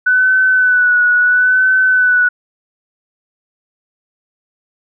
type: tone with vibrato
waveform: sine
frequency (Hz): 1492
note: F#6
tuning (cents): +14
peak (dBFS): -8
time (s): 0.06-2.29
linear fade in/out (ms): 10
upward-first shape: sine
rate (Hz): 0.74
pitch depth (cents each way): 34
effects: none